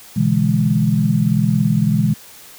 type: chord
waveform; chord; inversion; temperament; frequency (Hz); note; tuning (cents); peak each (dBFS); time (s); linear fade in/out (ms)
sine; E dominant seventh; second; equal with one note detuned; 123.47 / 146.83 / 164.81 / 206.9; B2 / D3 / E3 / G#3; 0 / 0 / 0 / -6; -19 / -20 / -18 / -17; 0.16-2.14; 10
effects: white hiss -41 dBFS RMS until 2.58 s